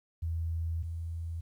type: tone pair in turn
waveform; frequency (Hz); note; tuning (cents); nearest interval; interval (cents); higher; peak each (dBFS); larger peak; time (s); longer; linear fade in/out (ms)
sine; 82.41 / 83.08; E2 / E2; 0 / +14; unison; 14; second; -30 / -34; first; 0.22-0.83 / 0.83-1.41; first; 10
effects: 11-bit